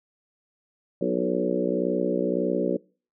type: harmonic tone with a mistuned harmonic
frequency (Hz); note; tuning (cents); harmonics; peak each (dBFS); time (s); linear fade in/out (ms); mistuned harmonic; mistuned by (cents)
61.74; B1; 0; 3 / 4 / 5 / 6 / 7 / 8 / 9; -30 / -30 / -30 / -30 / -30 / -30 / -30; 1.01-2.77; 5; 6; -28
effects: noise-tail reverb RT60 0.4 s tail -25 dB re dry